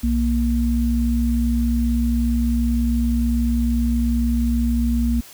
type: tone pair together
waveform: sine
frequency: 61.3 / 234.5 Hz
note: B1 / A#3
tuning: -12 / +11 cents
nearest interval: octave + major seventh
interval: 2323 cents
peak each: -19 dBFS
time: 0.03-5.21 s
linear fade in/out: 10 ms
effects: white hiss -43 dBFS RMS until 5.33 s